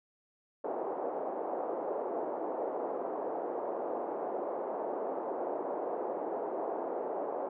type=band-pass noise; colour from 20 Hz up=pink; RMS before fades=-36 dBFS; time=0.64-7.49 s; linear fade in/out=5 ms; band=380 to 810 Hz; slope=24 dB/octave; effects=none